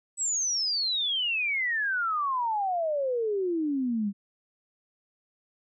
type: exponential sweep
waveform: sine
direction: down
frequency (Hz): 7980 to 194.2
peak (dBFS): -25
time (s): 0.17-4.13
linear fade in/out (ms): 50
effects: none